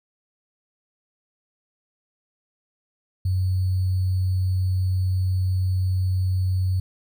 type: tone with sample-and-hold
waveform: sine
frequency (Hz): 92.9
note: F#2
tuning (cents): +7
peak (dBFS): -19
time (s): 3.25-6.8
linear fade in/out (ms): 5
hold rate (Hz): 4410
effects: none